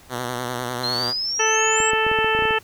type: tone with vibrato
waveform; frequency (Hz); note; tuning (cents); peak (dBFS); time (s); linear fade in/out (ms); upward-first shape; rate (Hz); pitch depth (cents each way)
5% pulse; 123.47; B2; 0; -14; 0.09-1.14; 50; sine; 10; 55
type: exponential sweep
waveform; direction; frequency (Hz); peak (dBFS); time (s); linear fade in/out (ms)
sine; up; 4102 to 7810; -22; 0.83-1.91; 10
type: harmonic tone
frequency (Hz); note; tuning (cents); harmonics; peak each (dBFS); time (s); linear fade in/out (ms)
440; A4; 0; 1 / 2 / 3 / 4 / 5 / 6 / 7; -23 / -24 / -26 / -24 / -34 / -24 / -28; 1.39-2.59; 10
type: clicks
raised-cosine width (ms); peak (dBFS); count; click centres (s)
2; -17; 11; 1.803 / 1.934 / 2.066 / 2.115 / 2.188 / 2.245 / 2.35 / 2.39 / 2.423 / 2.454 / 2.508
effects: pink hiss -49 dBFS RMS until 2.63 s